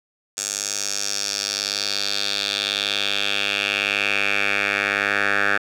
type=tone with band-pass filter sweep; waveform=10% pulse; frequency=100.9 Hz; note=G#2; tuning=49 cents flat; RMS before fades=-23 dBFS; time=0.37-5.58 s; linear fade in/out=10 ms; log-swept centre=7000 to 1700 Hz; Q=3.2; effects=none